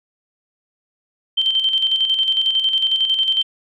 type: tone with tremolo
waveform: sine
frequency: 3121 Hz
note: G7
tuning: 8 cents flat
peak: -13 dBFS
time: 1.37-3.43 s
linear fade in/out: 10 ms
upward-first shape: square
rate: 11 Hz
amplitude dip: 50%
effects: none